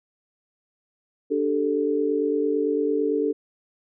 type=chord; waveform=sine; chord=D suspended fourth; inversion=none; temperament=just; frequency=293.7 / 391.6 / 440.5 Hz; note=D4 / G4 / A4; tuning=0 / -2 / +2 cents; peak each=-25 / -27 / -23 dBFS; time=1.3-3.33 s; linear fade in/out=20 ms; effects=none